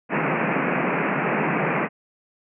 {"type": "band-pass noise", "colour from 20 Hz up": "pink", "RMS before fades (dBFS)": -23, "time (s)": [0.09, 1.89], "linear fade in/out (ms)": 50, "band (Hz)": [140, 2600], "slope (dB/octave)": 96, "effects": []}